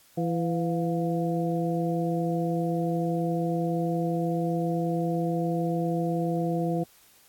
harmonic tone with a mistuned harmonic, 167.4 Hz, E3, 27 cents sharp, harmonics 1 / 2 / 3 / 4, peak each -27 / -30 / -32 / -33 dBFS, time 0.17-6.84 s, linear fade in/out 10 ms, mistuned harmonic 4, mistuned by +81 cents, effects white hiss -58 dBFS RMS until 7.28 s + AAC 64 kbps

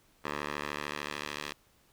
10% pulse tone with band-pass filter sweep, 73.42 Hz, D2, in tune, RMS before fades -38 dBFS, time 0.24-1.53 s, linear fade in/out 10 ms, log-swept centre 1400 to 3200 Hz, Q 0.78, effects pink hiss -66 dBFS RMS until 1.92 s

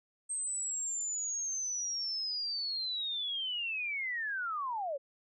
sine linear sweep, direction down, 8372 to 523.3 Hz, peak -33 dBFS, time 0.29-4.98 s, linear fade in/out 20 ms, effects none

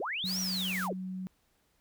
sine linear two-way sweep, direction up then down, 299 to 5880 to 299 Hz, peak -32 dBFS, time 0-0.93 s, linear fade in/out 2 ms, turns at 0.4 s
white noise, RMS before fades -42 dBFS, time 0.24-0.89 s, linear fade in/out 50 ms
sine tone, 186.2 Hz, F#3, 11 cents sharp, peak -35 dBFS, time 0.24-1.27 s, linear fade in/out 0 ms
effects pink hiss -72 dBFS RMS until 1.8 s

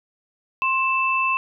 sine tone pair together, 1056 / 2646 Hz, C6 / E7, +16 / +6 cents, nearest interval octave + major third, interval 1590 cents, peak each -21 dBFS, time 0.62-1.37 s, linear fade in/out 0 ms, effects none

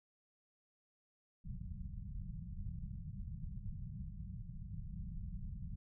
pink low-pass noise, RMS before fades -45 dBFS, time 1.44-5.76 s, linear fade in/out 10 ms, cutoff 200 Hz, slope 96 dB/octave, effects none

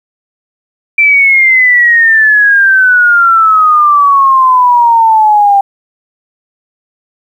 sine exponential sweep, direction down, 2349 to 789 Hz, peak -3 dBFS, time 0.98-5.61 s, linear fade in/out 5 ms, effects 7-bit

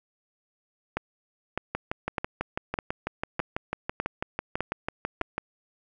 two click trains, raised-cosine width 0.5 ms, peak -13 / -12 dBFS, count 23 / 8, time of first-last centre 1.75-5.38 / 0.97-5.212 s, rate 6.06 / 1.65 Hz, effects none

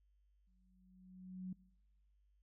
sine tone with exponential growth, 185 Hz, F#3, in tune, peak -40 dBFS, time 0.47-1.53 s, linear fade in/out 5 ms, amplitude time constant 230 ms, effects noise-tail reverb RT60 0.9 s tail -23 dB re dry + added 50 Hz sine -70 dBFS peak until 2.42 s

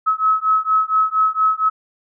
sine beating tone pair, 1285 / 1289.3 Hz, E6 / E6, -45 / -39 cents, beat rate 4.3 Hz, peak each -17 dBFS, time 0.06-1.7 s, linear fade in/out 20 ms, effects none

